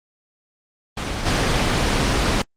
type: noise with level steps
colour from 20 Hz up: pink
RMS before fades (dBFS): -25 / -18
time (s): 0.97-2.42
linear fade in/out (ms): 2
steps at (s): 1.25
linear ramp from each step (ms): 20
effects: low-pass 6000 Hz 12 dB/octave + Opus 24 kbps